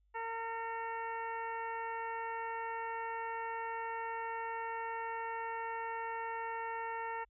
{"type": "harmonic tone with a mistuned harmonic", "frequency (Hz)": 456.3, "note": "A#4", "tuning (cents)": -37, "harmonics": [1, 2, 3, 4, 5, 6], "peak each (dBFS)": [-45, -39, -47, -46, -52, -54], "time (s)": [0.14, 7.25], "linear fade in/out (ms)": 20, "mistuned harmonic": 5, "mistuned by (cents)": -41, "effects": ["added 50 Hz sine -69 dBFS peak until 7.29 s"]}